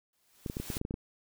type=noise with exponential growth; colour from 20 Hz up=white; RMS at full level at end=-38 dBFS; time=0.13-0.78 s; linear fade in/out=2 ms; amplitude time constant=140 ms
type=clicks; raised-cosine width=3 ms; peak=-22 dBFS; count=10; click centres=0.462 / 0.499 / 0.569 / 0.6 / 0.702 / 0.769 / 0.814 / 0.851 / 0.909 / 0.941 s
effects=none